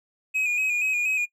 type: tone with vibrato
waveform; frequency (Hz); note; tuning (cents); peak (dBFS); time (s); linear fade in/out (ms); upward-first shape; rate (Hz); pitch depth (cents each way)
triangle; 2489; D#7; 0; -20; 0.34-1.26; 20; square; 4.2; 37
effects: noise-tail reverb RT60 0.1 s tail -20 dB re dry